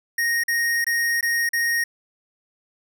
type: tone with dropouts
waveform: square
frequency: 1864.7 Hz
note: A#6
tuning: in tune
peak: -20 dBFS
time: 0.18-1.84 s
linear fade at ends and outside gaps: 5 ms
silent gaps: 0.437-0.481 / 0.844-0.866 / 1.21-1.227 / 1.491-1.532 s
effects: none